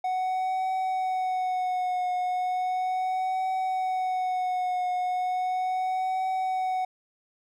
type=tone with vibrato; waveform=triangle; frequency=740 Hz; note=F#5; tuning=in tune; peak=-23 dBFS; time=0.04-6.85 s; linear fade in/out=5 ms; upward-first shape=triangle; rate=0.36 Hz; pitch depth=34 cents each way; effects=none